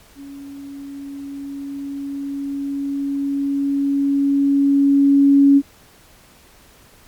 sine tone with level ramp, 279.3 Hz, C#4, 13 cents sharp, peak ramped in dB -33 to -7 dBFS, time 0.15-5.62 s, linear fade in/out 50 ms, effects pink hiss -49 dBFS RMS until 7.07 s + MP3 96 kbps

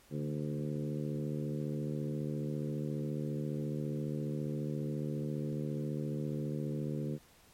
harmonic tone with a mistuned harmonic, 74.6 Hz, D2, 28 cents sharp, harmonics 2 / 3 / 4 / 5 / 6 / 7, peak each -36 / -40 / -42 / -44 / -46 / -47 dBFS, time 0.1-7.19 s, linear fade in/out 50 ms, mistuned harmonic 2, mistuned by -38 cents, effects pink hiss -62 dBFS RMS until 7.53 s + MP3 64 kbps

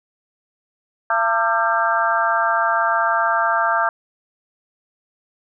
harmonic tone with a mistuned harmonic, 226.3 Hz, A3, 49 cents sharp, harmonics 3 / 4 / 5 / 6 / 7, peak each -22 / -22 / -22 / -22 / -22 dBFS, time 1.1-3.89 s, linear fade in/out 2 ms, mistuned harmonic 5, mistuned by +80 cents, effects none

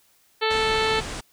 harmonic tone, 440 Hz, A4, in tune, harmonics 1 / 2 / 3 / 4 / 5 / 6 / 7 / 8 / 9 / 10, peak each -24 / -27 / -29 / -30 / -31 / -32 / -32 / -33 / -34 / -34 dBFS, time 0.41-1.01 s, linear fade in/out 20 ms
pink low-pass noise, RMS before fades -33 dBFS, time 0.5-1.21 s, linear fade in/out 10 ms, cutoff 9400 Hz, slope 48 dB/octave
effects white hiss -61 dBFS RMS until 1.32 s

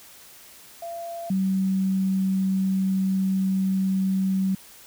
sine tone pair in turn, 680 / 190.82 Hz, F5 / G3, -46 / -46 cents, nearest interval octave + minor seventh, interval 2200 cents, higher first, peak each -31 / -20 dBFS, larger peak second, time 0.82-1.3 / 1.3-4.55 s, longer second, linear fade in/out 5 ms, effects white hiss -48 dBFS RMS until 4.86 s

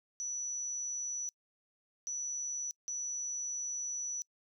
sine tone bursts at uneven times, 5920 Hz, F#8, in tune, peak -35 dBFS, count 3, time 0.2-1.29 / 2.07-2.71 / 2.88-4.22 s, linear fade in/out 0 ms, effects noise-tail reverb RT60 0.1 s tail -26 dB re dry

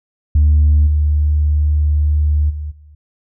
sine tone with level steps, 74.8 Hz, D2, 32 cents sharp, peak -6 / -10 / -21 / -39 dBFS, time 0.35-2.95 s, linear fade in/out 5 ms, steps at 0.86 / 2.49 / 2.7 s, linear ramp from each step 20 ms, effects tanh soft clip ceiling -5 dBFS

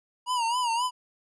square tone with vibrato, 957 Hz, A#5, 45 cents sharp, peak -25 dBFS, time 0.26-0.91 s, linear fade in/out 50 ms, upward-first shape sine, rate 3.8 Hz, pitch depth 95 cents each way, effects resampled to 24000 Hz

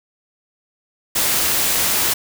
white noise, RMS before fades -18 dBFS, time 1.15-2.14 s, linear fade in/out 10 ms, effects none

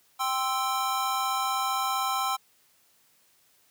square chord, C major, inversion second, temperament equal, 784 / 1046.5 / 1318.5 Hz, G5 / C6 / E6, 0 / 0 / 0 cents, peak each -31 dBFS, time 0.19-2.37 s, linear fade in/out 20 ms, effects white hiss -64 dBFS RMS until 3.7 s + high-pass 80 Hz 12 dB/octave

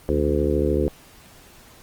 harmonic tone with a mistuned harmonic, 73.42 Hz, D2, in tune, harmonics 1 / 2 / 3 / 4 / 5 / 6 / 7, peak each -24 / -30 / -29 / -26 / -24 / -25 / -27 dBFS, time 0.09-0.88 s, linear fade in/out 0 ms, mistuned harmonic 2, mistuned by +84 cents, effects pink hiss -49 dBFS RMS until 1.82 s + Opus 24 kbps

